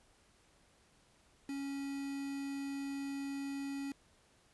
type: tone with quantisation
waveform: triangle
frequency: 277.2 Hz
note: C#4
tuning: in tune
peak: -36 dBFS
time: 1.49-3.92 s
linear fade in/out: 2 ms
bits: 8
effects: pink hiss -68 dBFS RMS until 4.53 s + resampled to 24000 Hz